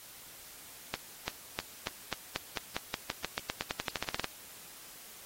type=accelerating click train; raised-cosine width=0.2 ms; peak=-14 dBFS; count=23; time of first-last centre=0.94-4.243 s; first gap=340 ms; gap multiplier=0.91; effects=white hiss -51 dBFS RMS until 5.25 s + AAC 48 kbps